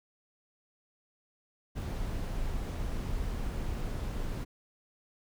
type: noise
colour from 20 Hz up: brown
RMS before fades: -34 dBFS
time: 1.75-4.45 s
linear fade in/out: 20 ms
effects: none